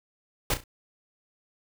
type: noise with echo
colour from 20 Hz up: pink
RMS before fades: -25 dBFS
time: 0.5-0.54 s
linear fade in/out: 2 ms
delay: 33 ms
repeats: 3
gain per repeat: -10 dB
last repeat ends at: 0.639 s
effects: none